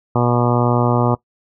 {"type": "harmonic tone", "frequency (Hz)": 121.2, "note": "B2", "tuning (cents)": -32, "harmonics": [1, 2, 3, 4, 5, 6, 7, 8, 9, 10], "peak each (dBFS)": [-17, -20, -22, -23, -24, -25, -25, -26, -27, -27], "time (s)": [0.15, 1.15], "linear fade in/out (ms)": 5, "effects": ["noise-tail reverb RT60 0.1 s tail -20 dB re dry"]}